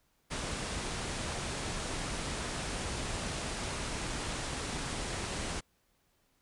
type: low-pass noise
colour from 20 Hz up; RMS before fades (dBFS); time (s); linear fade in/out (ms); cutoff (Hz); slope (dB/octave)
pink; -37; 0.3-5.61; 20; 10000; 96
effects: pink hiss -73 dBFS RMS until 6.41 s